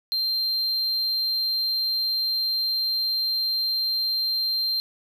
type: tone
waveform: triangle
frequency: 4161 Hz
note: C8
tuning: 10 cents flat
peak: -21 dBFS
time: 0.12-4.8 s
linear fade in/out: 0 ms
effects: none